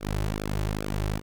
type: tone with flanger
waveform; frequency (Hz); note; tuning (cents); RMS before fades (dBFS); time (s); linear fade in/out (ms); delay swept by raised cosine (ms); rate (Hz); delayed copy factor
sawtooth; 51.5; G#1; -14; -29; 0-1.22; 50; 0.99 to 4.29; 2.4; -0.9
effects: none